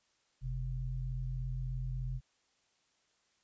sine tone pair together, 45.5 / 128.8 Hz, F#1 / C3, -28 / -27 cents, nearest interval octave + tritone, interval 1801 cents, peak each -37 / -37 dBFS, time 0.41-2.21 s, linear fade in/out 50 ms, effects white hiss -74 dBFS RMS until 3.43 s + resampled to 16000 Hz

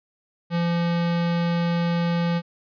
square tone, 171 Hz, F3, 36 cents flat, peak -21 dBFS, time 0.5-2.42 s, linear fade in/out 50 ms, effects resampled to 11025 Hz

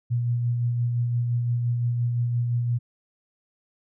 sine tone with tremolo, 120 Hz, B2, 49 cents flat, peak -20 dBFS, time 0.1-2.79 s, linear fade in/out 20 ms, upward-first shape sine, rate 5.8 Hz, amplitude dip 30%, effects none

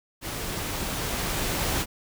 pink noise with level ramp, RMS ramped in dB -33 to -26 dBFS, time 0.21-1.86 s, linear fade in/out 50 ms, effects none

